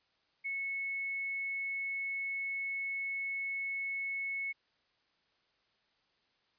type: tone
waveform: sine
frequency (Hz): 2200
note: C#7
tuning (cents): -14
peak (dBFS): -34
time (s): 0.44-4.53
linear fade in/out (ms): 20
effects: white hiss -74 dBFS RMS until 6.58 s + resampled to 11025 Hz